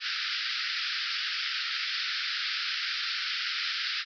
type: band-pass noise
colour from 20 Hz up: white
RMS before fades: -32 dBFS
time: 0-4.05 s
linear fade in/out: 50 ms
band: 1300 to 5200 Hz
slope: 96 dB/octave
effects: none